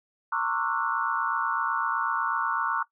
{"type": "tone cluster", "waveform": "sine", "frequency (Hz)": [916, 1081, 1149, 1333, 1456], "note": ["A#5", "C#6", "D6", "E6", "F#6"], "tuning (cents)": [-31, -44, -38, 19, -28], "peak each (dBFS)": -31, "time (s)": [0.32, 2.83], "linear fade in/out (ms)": 5, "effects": ["noise-tail reverb RT60 0.1 s tail -18 dB re dry"]}